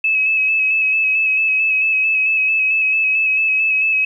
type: tone with vibrato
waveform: sine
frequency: 2582 Hz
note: E7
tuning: 37 cents flat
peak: -13 dBFS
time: 0.04-4.05 s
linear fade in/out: 5 ms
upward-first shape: square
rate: 4.5 Hz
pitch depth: 22 cents each way
effects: 9-bit